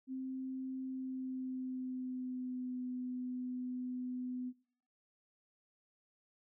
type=tone with pitch glide; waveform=sine; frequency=261.6 to 251.2 Hz; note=C4 to B3; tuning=0 to +30 cents; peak=-38 dBFS; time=0.07-4.53 s; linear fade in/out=50 ms; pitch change=-70 cents; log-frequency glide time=0.84-2.82 s; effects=noise-tail reverb RT60 0.5 s tail -17 dB re dry